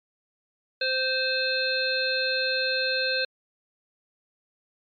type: harmonic tone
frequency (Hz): 520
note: C5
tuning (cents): -11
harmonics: 1 / 3 / 5 / 7 / 8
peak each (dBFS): -29 / -28 / -31 / -34 / -28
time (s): 0.81-3.25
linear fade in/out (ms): 5
effects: MP3 64 kbps